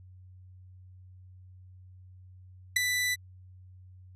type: tone with ADSR envelope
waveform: sawtooth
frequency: 1985 Hz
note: B6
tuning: 8 cents sharp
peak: -15 dBFS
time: 2.76-3.16 s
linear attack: 7 ms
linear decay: 8 ms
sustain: -8 dB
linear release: 27 ms
effects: added 92 Hz sine -49 dBFS peak until 4.15 s + resampled to 32000 Hz